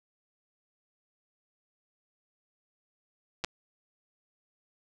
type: clicks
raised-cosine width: 0.2 ms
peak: -14 dBFS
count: 2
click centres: 3.44 / 3.446 s
effects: none